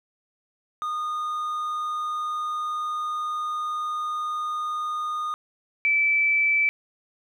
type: tone pair in turn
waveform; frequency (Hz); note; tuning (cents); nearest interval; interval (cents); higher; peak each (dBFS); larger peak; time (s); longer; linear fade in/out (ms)
triangle / sine; 1227 / 2316; D#6 / D7; -25 / -25; major seventh; 1100; second; -24 / -18; second; 0.82-5.34 / 5.85-6.69; first; 0
effects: none